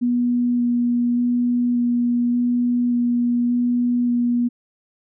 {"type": "tone with vibrato", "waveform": "sine", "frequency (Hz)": 242, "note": "B3", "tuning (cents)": -35, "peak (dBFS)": -16, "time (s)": [0.01, 4.49], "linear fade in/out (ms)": 20, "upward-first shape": "square", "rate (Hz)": 0.86, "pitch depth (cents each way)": 8, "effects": []}